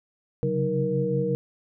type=tone cluster; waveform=sine; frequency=135.1 / 140.5 / 186.1 / 313 / 471.1 Hz; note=C#3 / C#3 / F#3 / D#4 / A#4; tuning=-44 / +24 / +10 / +10 / +18 cents; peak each=-30 / -30 / -29 / -34 / -25 dBFS; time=0.43-1.35 s; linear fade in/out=0 ms; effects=none